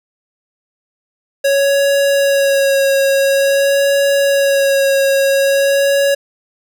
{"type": "tone with vibrato", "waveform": "square", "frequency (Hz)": 553, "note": "C#5", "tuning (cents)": -4, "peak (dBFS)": -11, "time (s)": [1.44, 6.15], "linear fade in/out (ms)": 10, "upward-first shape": "sine", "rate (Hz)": 0.48, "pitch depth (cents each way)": 18, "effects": []}